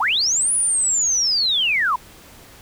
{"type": "linear two-way sweep", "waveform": "sine", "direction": "up then down", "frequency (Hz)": [725, 9980, 928], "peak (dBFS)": -16, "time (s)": [0, 1.96], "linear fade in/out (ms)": 5, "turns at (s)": 0.53, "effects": ["pink hiss -45 dBFS RMS until 2.61 s"]}